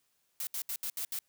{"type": "noise bursts at uneven times", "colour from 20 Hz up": "blue", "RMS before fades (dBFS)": -36, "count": 6, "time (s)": [[0.4, 0.47], [0.54, 0.62], [0.69, 0.76], [0.83, 0.9], [0.97, 1.05], [1.12, 1.19]], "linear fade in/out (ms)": 2, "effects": ["white hiss -75 dBFS RMS until 1.28 s"]}